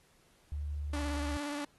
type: tone with pitch glide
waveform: sine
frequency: 73.42 to 71.83 Hz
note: D2 to D2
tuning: 0 to -38 cents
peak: -34 dBFS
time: 0.52-1.37 s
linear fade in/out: 0 ms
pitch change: -38 cents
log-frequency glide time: 0.95-1.02 s
type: tone with vibrato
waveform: sawtooth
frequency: 290.9 Hz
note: D4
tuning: 16 cents flat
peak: -32 dBFS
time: 0.93-1.65 s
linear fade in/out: 5 ms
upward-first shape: sine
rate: 17 Hz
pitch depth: 30 cents each way
effects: pink hiss -67 dBFS RMS until 1.78 s + AAC 32 kbps